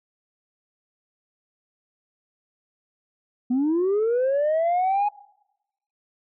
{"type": "linear sweep", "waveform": "sine", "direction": "up", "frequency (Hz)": [240, 838], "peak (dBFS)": -17, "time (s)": [3.5, 5.09], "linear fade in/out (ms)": 10, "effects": ["noise-tail reverb RT60 0.9 s tail -23 dB re dry", "tanh soft clip ceiling -17 dBFS"]}